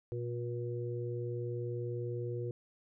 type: harmonic tone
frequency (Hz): 120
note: B2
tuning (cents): -49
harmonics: 1 / 3 / 4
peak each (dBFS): -37 / -40 / -42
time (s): 0.12-2.51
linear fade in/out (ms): 0
effects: none